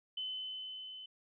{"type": "tone with level ramp", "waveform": "sine", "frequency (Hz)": 3036, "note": "F#7", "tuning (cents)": 44, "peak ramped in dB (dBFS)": [-36, -46], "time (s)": [0.17, 1.06], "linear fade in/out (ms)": 5, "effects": []}